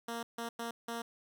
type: tone bursts at uneven times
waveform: 10% pulse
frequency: 232.6 Hz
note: A#3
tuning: 4 cents flat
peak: -29 dBFS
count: 4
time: 0.08-0.23 / 0.38-0.49 / 0.59-0.71 / 0.88-1.02 s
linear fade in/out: 5 ms
effects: none